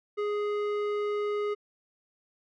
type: tone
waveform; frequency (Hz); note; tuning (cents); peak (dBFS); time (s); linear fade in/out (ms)
square; 415.3; G#4; 0; -28; 0.17-1.55; 20
effects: low-pass 2000 Hz 12 dB/octave